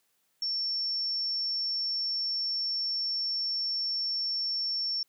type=tone; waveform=sine; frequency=5440 Hz; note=F8; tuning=46 cents flat; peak=-28 dBFS; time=0.42-5.03 s; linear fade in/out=2 ms; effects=white hiss -73 dBFS RMS until 5.08 s + high-pass 100 Hz 12 dB/octave